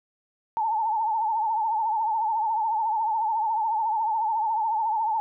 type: tone with vibrato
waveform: sine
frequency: 880 Hz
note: A5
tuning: in tune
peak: -22 dBFS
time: 0.57-5.2 s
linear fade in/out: 0 ms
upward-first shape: triangle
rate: 14 Hz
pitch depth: 100 cents each way
effects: none